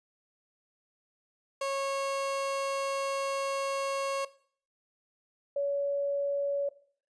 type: tone pair in turn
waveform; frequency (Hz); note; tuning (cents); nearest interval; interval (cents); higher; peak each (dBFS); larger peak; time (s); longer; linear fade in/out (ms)
30% pulse / sine; 548 / 564.7; C#5 / C#5; -20 / +32; minor second; 52; second; -27; neither; 1.61-4.25 / 5.56-6.69; first; 5
effects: noise-tail reverb RT60 0.5 s tail -18 dB re dry + resampled to 22050 Hz